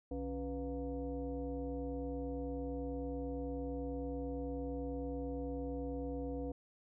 sine tone with frequency modulation, 278 Hz, C#4, 5 cents sharp, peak -37 dBFS, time 0.11-6.52 s, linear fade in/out 5 ms, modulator 215 Hz, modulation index 1.3, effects none

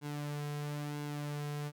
sawtooth tone with flanger, 146.83 Hz, D3, in tune, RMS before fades -39 dBFS, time 0.01-1.72 s, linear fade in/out 50 ms, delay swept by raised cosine 1.6 to 3.5 ms, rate 1 Hz, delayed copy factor -0.5, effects none

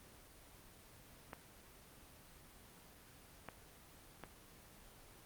clicks, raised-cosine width 0.5 ms, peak -30 dBFS, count 3, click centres 1.332 / 3.487 / 4.237 s, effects pink hiss -60 dBFS RMS until 5.25 s + Opus 24 kbps

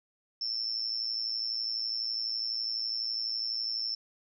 sine tone with amplitude modulation, 5350 Hz, E8, 25 cents sharp, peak -27 dBFS, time 0.41-3.95 s, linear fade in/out 5 ms, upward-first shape sine, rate 112 Hz, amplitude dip 75%, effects none

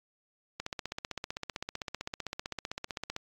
click train, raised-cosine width 0.2 ms, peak -18 dBFS, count 41, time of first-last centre 0.6-3.164 s, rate 15.6 Hz, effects AAC 48 kbps

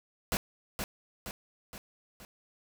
pink noise with echo, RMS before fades -30 dBFS, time 0.32-0.37 s, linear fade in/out 0 ms, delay 470 ms, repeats 4, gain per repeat -5 dB, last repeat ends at 2.25 s, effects none

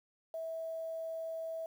sine tone with quantisation, 651 Hz, E5, 22 cents flat, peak -37 dBFS, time 0.34-1.66 s, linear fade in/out 2 ms, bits 10, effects none

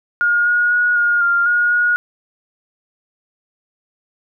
sine tone with pitch steps, 1426 / 1442 / 1453 / 1426 / 1396 / 1437 / 1445 Hz, F6 / F#6 / F#6 / F6 / F6 / F6 / F#6, +36 / -45 / -32 / +36 / -1 / +49 / -41 cents, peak -12 dBFS, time 0.21-1.96 s, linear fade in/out 0 ms, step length 250 ms, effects none

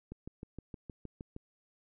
click train, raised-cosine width 3 ms, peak -30 dBFS, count 9, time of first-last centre 0.12-1.364 s, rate 6.43 Hz, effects none

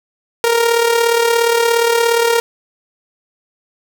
sawtooth tone with amplitude modulation, 466.2 Hz, A#4, in tune, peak -5 dBFS, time 0.44-2.4 s, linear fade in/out 0 ms, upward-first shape sine, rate 37.1 Hz, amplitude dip 55%, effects none

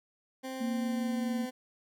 20% pulse tone with pitch glide, 261.6 to 254.9 Hz, C4 to C4, 0 to -45 cents, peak -32 dBFS, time 0.43-1.51 s, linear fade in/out 20 ms, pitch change -45 cents, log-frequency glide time 0.66-1.39 s
sine tone, 233.1 Hz, A#3, in tune, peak -30 dBFS, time 0.6-1.46 s, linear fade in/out 20 ms
effects none

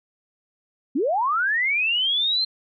sine linear sweep, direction up, 233.1 to 4186 Hz, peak -19 dBFS, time 0.95-2.45 s, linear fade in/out 10 ms, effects none

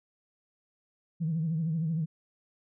sine tone with vibrato, 161.5 Hz, E3, 35 cents flat, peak -26 dBFS, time 1.2-2.06 s, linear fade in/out 20 ms, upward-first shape triangle, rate 13 Hz, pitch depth 110 cents each way, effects tanh soft clip ceiling -22 dBFS

